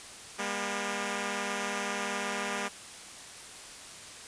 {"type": "tone pair together", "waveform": "5% pulse", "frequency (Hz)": [201.4, 240.1], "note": ["G3", "B3"], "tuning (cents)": [47, -49], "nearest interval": "minor third", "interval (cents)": 304, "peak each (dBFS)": [-22, -24], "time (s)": [0.38, 2.69], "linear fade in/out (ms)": 20, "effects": ["white hiss -46 dBFS RMS until 4.27 s", "resampled to 22050 Hz"]}